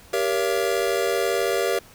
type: chord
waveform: square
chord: G diminished seventh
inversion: none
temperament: just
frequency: 392 / 470.4 / 564.5 / 677.4 Hz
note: G4 / Bb4 / Db5 / Fb5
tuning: 0 / +16 / +31 / +47 cents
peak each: -26 / -26 / -28 / -29 dBFS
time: 0.13-1.79 s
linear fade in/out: 5 ms
effects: pink hiss -49 dBFS RMS until 1.94 s